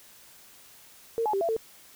sine tone with pitch steps, 458.2 / 849 / 392.1 / 672 / 447 Hz, A#4 / G#5 / G4 / E5 / A4, -30 / +38 / 0 / +33 / +27 cents, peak -24 dBFS, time 1.18-1.565 s, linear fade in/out 0 ms, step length 77 ms, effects white hiss -53 dBFS RMS until 1.95 s

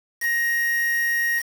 triangle tone with quantisation, 1877 Hz, A#6, 11 cents sharp, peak -18 dBFS, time 0.2-1.43 s, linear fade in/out 50 ms, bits 5, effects none

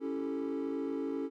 triangle chord, A dominant seventh, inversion first, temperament equal, 277.2 / 329.6 / 392 / 440 Hz, C#4 / E4 / G4 / A4, 0 / 0 / 0 / 0 cents, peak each -33 / -37 / -39 / -36 dBFS, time 0-1.3 s, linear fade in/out 50 ms, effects tanh soft clip ceiling -25 dBFS

